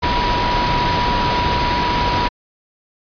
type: tone in noise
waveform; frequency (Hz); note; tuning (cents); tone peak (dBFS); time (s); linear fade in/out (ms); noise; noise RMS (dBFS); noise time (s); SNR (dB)
sine; 972; B5; -28; -18; 0.02-2.29; 20; pink; -19; 0.02-2.29; -2
effects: resampled to 11025 Hz